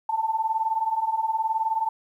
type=beating tone pair; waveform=sine; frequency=874 / 893 Hz; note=A5 / A5; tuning=-12 / +25 cents; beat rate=19 Hz; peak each=-27 / -24 dBFS; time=0.09-1.89 s; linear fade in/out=5 ms; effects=10-bit